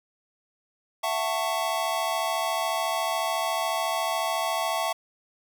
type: chord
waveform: square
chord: F# minor seventh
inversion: third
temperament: just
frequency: 666 / 740 / 888 / 1110 Hz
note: E5 / F#5 / A5 / C#6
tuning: +18 / 0 / +16 / +2 cents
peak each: -30 / -33 / -32 / -32 dBFS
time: 1.03-4.93 s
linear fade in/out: 10 ms
effects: none